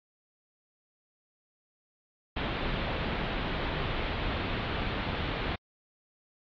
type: low-pass noise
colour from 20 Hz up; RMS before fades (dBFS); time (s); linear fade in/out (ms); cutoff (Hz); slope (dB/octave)
pink; -32; 2.36-5.56; 10; 3800; 48
effects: AAC 64 kbps